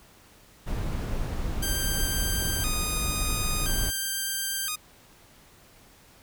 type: noise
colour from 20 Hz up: brown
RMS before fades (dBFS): -29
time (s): 0.66-3.91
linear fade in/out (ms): 20
type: tone with vibrato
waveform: 5% pulse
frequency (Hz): 1396.9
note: F6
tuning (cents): 0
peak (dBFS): -17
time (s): 1.62-4.76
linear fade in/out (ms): 10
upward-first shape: square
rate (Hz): 0.49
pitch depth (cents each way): 210
effects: pink hiss -55 dBFS RMS until 6.22 s